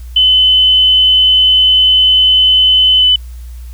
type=tone with pitch glide; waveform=sine; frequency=3030 to 2999 Hz; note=F#7 to F#7; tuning=+40 to +23 cents; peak=-5 dBFS; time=0.16-3.16 s; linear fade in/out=5 ms; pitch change=-17 cents; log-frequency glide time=2.99-3.05 s; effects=added 60 Hz sine -25 dBFS peak until 3.73 s + white hiss -46 dBFS RMS until 3.73 s